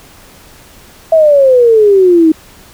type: exponential sweep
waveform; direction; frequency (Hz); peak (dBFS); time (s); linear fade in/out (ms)
sine; down; 659.3 to 311.1; -3; 1.12-2.32; 5
effects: pink hiss -39 dBFS RMS until 2.73 s